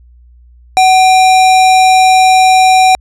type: tone with sample-and-hold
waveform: sine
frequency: 750 Hz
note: F#5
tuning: 23 cents sharp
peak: -3 dBFS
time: 0.77-2.95 s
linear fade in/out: 0 ms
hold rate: 3150 Hz
effects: added 60 Hz sine -38 dBFS peak until 3 s + resampled to 22050 Hz